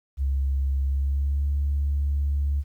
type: tone with pitch glide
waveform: sine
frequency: 68.2 to 71.14 Hz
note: C#2 to C#2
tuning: -28 to +45 cents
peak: -20 dBFS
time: 0.17-2.64 s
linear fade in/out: 50 ms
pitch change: +73 cents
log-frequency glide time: 0.87-1.47 s
effects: tanh soft clip ceiling -17 dBFS + 10-bit